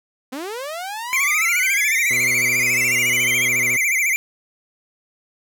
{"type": "linear sweep", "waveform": "sawtooth", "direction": "up", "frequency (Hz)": [244.8, 3286], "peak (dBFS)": -23, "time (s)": [0.32, 3.48], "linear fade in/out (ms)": 10}
{"type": "tone with vibrato", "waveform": "square", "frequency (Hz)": 2199, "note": "C#7", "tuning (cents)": -14, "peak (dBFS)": -17, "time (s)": [1.13, 4.16], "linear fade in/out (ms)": 0, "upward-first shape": "sine", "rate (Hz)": 14, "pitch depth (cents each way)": 140}
{"type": "tone", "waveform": "15% pulse", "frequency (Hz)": 123.47, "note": "B2", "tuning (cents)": 0, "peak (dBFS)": -24, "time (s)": [2.1, 3.77], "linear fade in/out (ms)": 10}
{"effects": []}